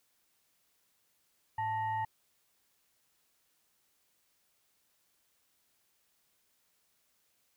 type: tone with frequency modulation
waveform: sine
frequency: 882 Hz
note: A5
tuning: 4 cents sharp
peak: -31 dBFS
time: 1.58-2.05 s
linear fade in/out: 5 ms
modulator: 990 Hz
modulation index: 0.52
effects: white hiss -74 dBFS RMS until 7.56 s